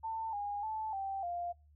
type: tone with pitch steps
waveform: sine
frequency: 894 / 817 / 873 / 780 / 698 Hz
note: A5 / G#5 / A5 / G5 / F5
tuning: +27 / -29 / -14 / -9 / -1 cents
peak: -35 dBFS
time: 0.03-1.53 s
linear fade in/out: 20 ms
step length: 300 ms
effects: noise-tail reverb RT60 0.3 s tail -25 dB re dry + added 74 Hz sine -60 dBFS peak until 1.75 s